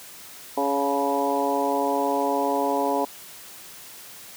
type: harmonic tone with a mistuned harmonic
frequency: 140 Hz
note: C#3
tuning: 18 cents sharp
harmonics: 2 / 3 / 4 / 5 / 6 / 7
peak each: -28 / -28 / -28 / -28 / -28 / -28 dBFS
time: 0.57-3.05 s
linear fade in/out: 5 ms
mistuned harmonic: 6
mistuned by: +25 cents
effects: white hiss -43 dBFS RMS until 4.36 s + high-pass 80 Hz 12 dB/octave

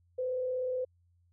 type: tone with frequency modulation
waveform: sine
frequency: 508 Hz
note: B4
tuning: 49 cents sharp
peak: -30 dBFS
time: 0.18-0.85 s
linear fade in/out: 10 ms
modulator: 36.5 Hz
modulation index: 0.29
effects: added 87 Hz sine -65 dBFS peak until 1.32 s

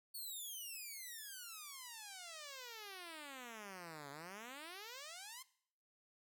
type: exponential two-way sweep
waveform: 5% pulse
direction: down then up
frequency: 4477 to 137.2 to 1078 Hz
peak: -38 dBFS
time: 0.14-5.43 s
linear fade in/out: 10 ms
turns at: 4.1 s
effects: noise-tail reverb RT60 0.6 s tail -18 dB re dry

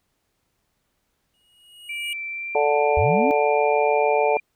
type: tone with exponential growth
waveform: square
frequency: 2885 Hz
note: F#7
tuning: 44 cents flat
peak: -27 dBFS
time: 1.34-2.13 s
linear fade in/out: 1 ms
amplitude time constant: 170 ms
type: tone with pitch glide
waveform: sine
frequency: 2338 to 2386 Hz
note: D7 to D7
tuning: -8 to +27 cents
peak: -28 dBFS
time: 1.89-4.4 s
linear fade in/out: 5 ms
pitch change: +35 cents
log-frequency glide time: 2.26-2.73 s
type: harmonic tone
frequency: 146.83 Hz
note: D3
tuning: in tune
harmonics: 3 / 4 / 5 / 6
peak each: -21 / -22 / -23 / -24 dBFS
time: 2.55-4.37 s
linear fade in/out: 2 ms
type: linear sweep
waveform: sine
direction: up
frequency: 67 to 292.8 Hz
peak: -21 dBFS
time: 2.97-3.31 s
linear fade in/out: 0 ms
effects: pink hiss -72 dBFS RMS until 4.55 s

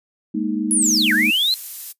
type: chord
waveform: sine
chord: Ab suspended second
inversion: none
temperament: equal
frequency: 207.7 / 233.1 / 311.1 Hz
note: Ab3 / Bb3 / Eb4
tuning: 0 / 0 / 0 cents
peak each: -24 / -24 / -23 dBFS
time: 0.34-1.31 s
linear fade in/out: 10 ms
type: linear two-way sweep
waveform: sine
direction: down then up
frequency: 10548 to 1480 to 4200 Hz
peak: -15 dBFS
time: 0.71-1.54 s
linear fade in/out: 0 ms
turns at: 1.13 s
type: noise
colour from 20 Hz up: violet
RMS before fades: -29 dBFS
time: 0.81-1.93 s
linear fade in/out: 20 ms
effects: noise-tail reverb RT60 0.1 s tail -19 dB re dry + resampled to 32000 Hz

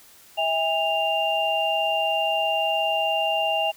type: tone cluster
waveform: sine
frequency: 648 / 811 / 2791 Hz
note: E5 / G#5 / F7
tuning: -30 / -41 / -2 cents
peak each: -25 dBFS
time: 0.37-3.72 s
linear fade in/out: 20 ms
effects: white hiss -51 dBFS RMS until 3.76 s

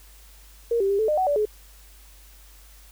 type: tone with pitch steps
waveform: sine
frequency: 467.7 / 391.8 / 398.7 / 437.7 / 606 / 749 / 579 / 424.4 Hz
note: A#4 / G4 / G4 / A4 / D#5 / F#5 / D5 / G#4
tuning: +6 / -1 / +29 / -9 / -46 / +21 / -25 / +38 cents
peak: -19 dBFS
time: 0.71-1.454 s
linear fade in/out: 5 ms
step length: 93 ms
effects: added 50 Hz sine -48 dBFS peak until 2.91 s + white hiss -53 dBFS RMS until 2.91 s

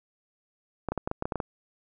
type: clicks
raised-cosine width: 1 ms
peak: -15 dBFS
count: 10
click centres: 0.887 / 0.92 / 0.977 / 1.075 / 1.114 / 1.224 / 1.255 / 1.322 / 1.357 / 1.402 s
effects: none

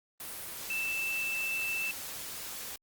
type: tone in noise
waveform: sine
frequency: 2652 Hz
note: E7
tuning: 10 cents sharp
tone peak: -31 dBFS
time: 0.7-1.91 s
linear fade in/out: 2 ms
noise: white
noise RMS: -41 dBFS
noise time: 0.2-2.76 s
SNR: +7 dB
effects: Opus 32 kbps

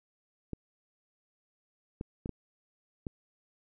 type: clicks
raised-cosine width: 3 ms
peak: -23 dBFS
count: 5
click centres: 0.533 / 2.011 / 2.259 / 2.293 / 3.068 s
effects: none

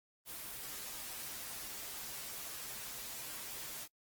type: noise with comb filter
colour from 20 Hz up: white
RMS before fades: -45 dBFS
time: 0.25-3.88 s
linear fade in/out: 50 ms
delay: 11 ms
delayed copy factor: -0.65
effects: noise-tail reverb RT60 0.1 s tail -22 dB re dry + Opus 24 kbps

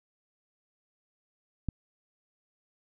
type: click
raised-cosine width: 5 ms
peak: -18 dBFS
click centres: 1.687 s
effects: none

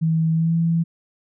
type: tone with pitch glide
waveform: sine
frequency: 161.5 to 166.23 Hz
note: E3 to E3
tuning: -35 to +15 cents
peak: -16 dBFS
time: 0.01-0.84 s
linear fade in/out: 20 ms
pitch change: +50 cents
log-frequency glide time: 0.33-0.55 s
effects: none

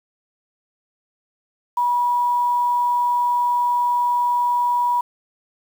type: tone with quantisation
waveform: sine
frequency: 970 Hz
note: B5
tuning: 31 cents flat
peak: -16 dBFS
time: 1.77-5.01 s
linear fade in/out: 5 ms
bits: 7
effects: none

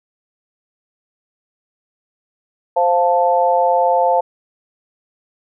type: chord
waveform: sine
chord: F major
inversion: second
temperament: equal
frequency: 523.3 / 698.5 / 880 Hz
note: C5 / F5 / A5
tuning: 0 / 0 / 0 cents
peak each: -16 dBFS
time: 2.76-4.21 s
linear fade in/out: 10 ms
effects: none

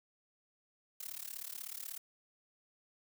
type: noise with amplitude modulation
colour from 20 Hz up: blue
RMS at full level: -41 dBFS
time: 1-1.98 s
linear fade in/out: 5 ms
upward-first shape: sine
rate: 36.3 Hz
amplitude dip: 95%
effects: none

